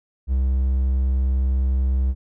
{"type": "tone", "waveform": "triangle", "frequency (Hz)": 65.3, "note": "C2", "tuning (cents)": -3, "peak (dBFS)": -15, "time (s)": [0.27, 2.15], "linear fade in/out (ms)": 50, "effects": []}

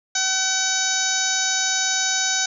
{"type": "harmonic tone", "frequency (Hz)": 759, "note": "F#5", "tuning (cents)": 44, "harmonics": [1, 2, 3, 4, 5, 6, 7, 8, 9], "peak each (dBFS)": [-31, -26, -33, -35, -27, -31, -29, -24, -27], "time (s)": [0.15, 2.46], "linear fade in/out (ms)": 5, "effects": []}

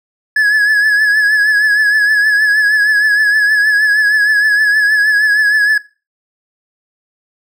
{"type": "tone with vibrato", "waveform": "triangle", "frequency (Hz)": 1698, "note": "G#6", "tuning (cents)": 38, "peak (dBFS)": -6, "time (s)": [0.36, 5.78], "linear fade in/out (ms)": 5, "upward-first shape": "triangle", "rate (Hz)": 6.4, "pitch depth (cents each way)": 59, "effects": ["noise-tail reverb RT60 0.3 s tail -18 dB re dry"]}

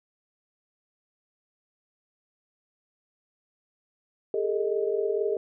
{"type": "tone cluster", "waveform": "sine", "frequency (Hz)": [404.8, 423.1, 449.3, 624], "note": ["G#4", "G#4", "A4", "D#5"], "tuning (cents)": [-44, 32, 36, 5], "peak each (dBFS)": [-27, -35, -28, -33], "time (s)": [4.34, 5.37], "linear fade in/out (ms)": 2, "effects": []}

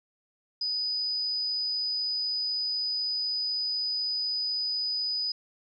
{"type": "tone", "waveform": "sine", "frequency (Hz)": 4978, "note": "D#8", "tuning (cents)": 0, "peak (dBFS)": -27, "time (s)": [0.61, 5.32], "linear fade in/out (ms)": 5, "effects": []}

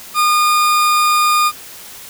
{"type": "tone", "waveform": "40% pulse", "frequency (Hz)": 1218, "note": "D#6", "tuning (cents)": -37, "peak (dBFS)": -10, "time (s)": [0.14, 1.52], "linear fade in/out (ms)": 50, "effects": ["white hiss -35 dBFS RMS until 2.09 s"]}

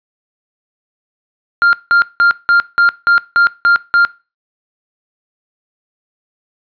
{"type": "tone bursts", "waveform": "triangle", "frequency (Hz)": 1396.9, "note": "F6", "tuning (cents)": 0, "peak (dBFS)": -5, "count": 9, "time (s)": [1.62, 4.05], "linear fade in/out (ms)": 0, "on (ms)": 110, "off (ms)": 180, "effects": ["noise-tail reverb RT60 0.3 s tail -20 dB re dry", "resampled to 11025 Hz"]}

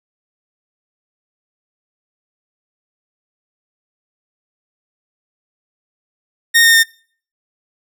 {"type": "tone with pitch steps", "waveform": "sawtooth", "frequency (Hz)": [1848, 1834.2, 1820.5], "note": ["A#6", "A#6", "A#6"], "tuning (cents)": [-16, -29, -41], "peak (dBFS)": -4, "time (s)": [6.54, 6.837], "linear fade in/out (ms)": 20, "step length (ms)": 99, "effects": ["noise-tail reverb RT60 0.5 s tail -25 dB re dry"]}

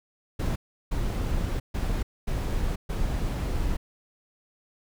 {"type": "noise bursts at uneven times", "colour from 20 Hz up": "brown", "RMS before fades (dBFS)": -27, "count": 5, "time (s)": [[0.39, 0.56], [0.91, 1.6], [1.74, 2.03], [2.27, 2.76], [2.89, 3.77]], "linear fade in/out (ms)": 10, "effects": []}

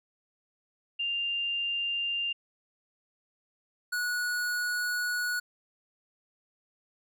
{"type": "tone pair in turn", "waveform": ["sine", "square"], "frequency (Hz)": [2794, 1462.6], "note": ["F7", "F#6"], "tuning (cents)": [0, -20], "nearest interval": "major seventh", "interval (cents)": 1120, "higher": "first", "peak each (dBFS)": [-28, -29], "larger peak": "first", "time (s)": [[0.99, 2.33], [3.92, 5.4]], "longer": "second", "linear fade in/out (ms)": 10, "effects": []}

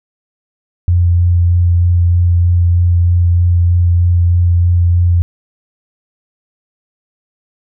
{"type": "tone with vibrato", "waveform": "sine", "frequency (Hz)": 87.31, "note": "F2", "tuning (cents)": 0, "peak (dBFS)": -7, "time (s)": [0.88, 5.22], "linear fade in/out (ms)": 0, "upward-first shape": "sine", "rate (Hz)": 3.2, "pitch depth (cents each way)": 12, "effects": []}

